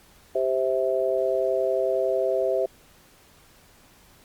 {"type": "chord", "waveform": "sine", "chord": "C major", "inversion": "second", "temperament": "just", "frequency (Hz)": [392.4, 523.3, 654.1], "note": ["G4", "C5", "E5"], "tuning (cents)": [2, 0, -14], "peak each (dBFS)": [-26, -25, -25], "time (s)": [0.35, 2.66], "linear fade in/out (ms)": 5, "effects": ["pink hiss -55 dBFS RMS until 4.24 s", "Opus 48 kbps"]}